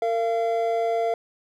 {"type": "tone pair together", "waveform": "triangle", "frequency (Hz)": [456.5, 684], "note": ["A#4", "F5"], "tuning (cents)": [-36, -36], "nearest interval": "perfect fifth", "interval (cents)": 700, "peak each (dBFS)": [-23, -21], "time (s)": [0.02, 1.14], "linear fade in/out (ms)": 2, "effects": []}